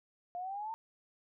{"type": "exponential sweep", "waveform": "sine", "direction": "up", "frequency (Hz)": [698.5, 910], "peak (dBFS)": -37, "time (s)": [0.35, 0.74], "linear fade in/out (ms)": 0, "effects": []}